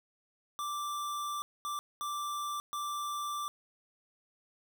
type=tone bursts at uneven times; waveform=square; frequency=1174.7 Hz; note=D6; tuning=in tune; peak=-35 dBFS; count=4; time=0.59-1.42 / 1.65-1.79 / 2.01-2.6 / 2.73-3.48 s; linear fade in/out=0 ms; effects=none